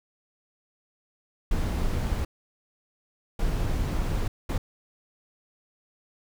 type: noise bursts at uneven times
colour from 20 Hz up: brown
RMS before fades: -26 dBFS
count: 3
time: 1.51-2.25 / 3.39-4.28 / 4.49-4.58 s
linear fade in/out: 5 ms
effects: none